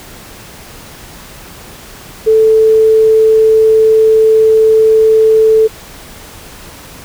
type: tone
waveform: sine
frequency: 440 Hz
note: A4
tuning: in tune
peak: -4 dBFS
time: 2.26-5.68 s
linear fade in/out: 20 ms
effects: pink hiss -33 dBFS RMS until 7.04 s